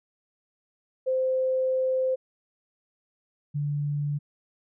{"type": "tone pair in turn", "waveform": "sine", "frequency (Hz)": [519, 145.64], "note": ["C5", "D3"], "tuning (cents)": [-14, -14], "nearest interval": "octave + minor seventh", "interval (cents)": 2200, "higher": "first", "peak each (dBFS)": [-22, -25], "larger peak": "first", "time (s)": [[1.06, 2.16], [3.54, 4.19]], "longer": "first", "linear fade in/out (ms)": 20, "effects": []}